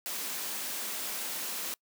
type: high-pass noise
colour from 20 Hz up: white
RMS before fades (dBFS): -36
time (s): 0.06-1.74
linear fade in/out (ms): 0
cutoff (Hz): 180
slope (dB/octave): 48
effects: noise-tail reverb RT60 0.1 s tail -26 dB re dry